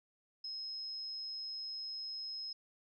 sine tone, 5140 Hz, E8, 45 cents flat, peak -40 dBFS, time 0.44-2.53 s, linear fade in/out 5 ms, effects none

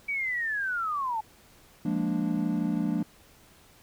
sine linear sweep, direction down, 2299 to 847 Hz, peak -27 dBFS, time 0.08-1.21 s, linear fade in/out 10 ms
triangle chord, Bb dominant seventh, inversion second, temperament equal with one note detuned, 174.61 / 207.1 / 233.1 / 293.7 Hz, F3 / Ab3 / Bb3 / D4, 0 / -5 / 0 / 0 cents, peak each -29 dBFS, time 1.85-3.03 s, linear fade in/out 5 ms
effects pink hiss -57 dBFS RMS until 3.82 s

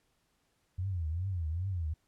sine tone with vibrato, 87 Hz, F2, 6 cents flat, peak -31 dBFS, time 0.78-1.94 s, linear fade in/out 10 ms, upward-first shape triangle, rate 2.5 Hz, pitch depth 240 cents each way, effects pink hiss -75 dBFS RMS until 2.07 s + low-pass 12000 Hz 12 dB/octave

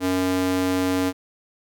square tone with high-pass filter, 92.5 Hz, F#2, in tune, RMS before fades -22 dBFS, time 0-1.13 s, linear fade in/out 50 ms, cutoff 260 Hz, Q 1.7, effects none

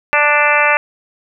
harmonic tone, 294.3 Hz, D4, 4 cents sharp, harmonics 2 / 3 / 4 / 5 / 6 / 7 / 8 / 9, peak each -18 / -18 / -18 / -18 / -18 / -18 / -18 / -18 dBFS, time 0.13-0.77 s, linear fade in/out 0 ms, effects none

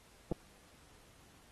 clicks, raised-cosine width 2 ms, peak -22 dBFS, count 2, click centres 0.316 / 0.322 s, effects pink hiss -63 dBFS RMS until 1.51 s + AAC 32 kbps

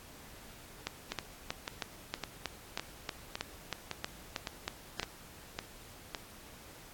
two click trains, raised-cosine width 0.2 ms, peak -18 / -16 dBFS, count 10 / 14, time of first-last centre 1.12-6.148 / 0.87-4.997 s, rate 1.79 / 3.15 Hz, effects pink hiss -53 dBFS RMS until 6.93 s + AAC 64 kbps

